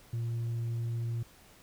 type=tone; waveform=sine; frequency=116.54 Hz; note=A#2; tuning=in tune; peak=-28 dBFS; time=0.13-1.23 s; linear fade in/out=5 ms; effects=tanh soft clip ceiling -30 dBFS + pink hiss -58 dBFS RMS until 1.62 s